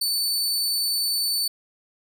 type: tone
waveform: sawtooth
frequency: 4510 Hz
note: C#8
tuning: 29 cents sharp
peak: -19 dBFS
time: 0.01-1.48 s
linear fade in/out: 5 ms
effects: none